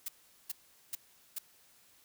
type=noise bursts; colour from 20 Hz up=blue; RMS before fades=-37 dBFS; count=4; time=0.06-1.386 s; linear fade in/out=5 ms; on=24 ms; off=410 ms; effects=white hiss -64 dBFS RMS until 2.04 s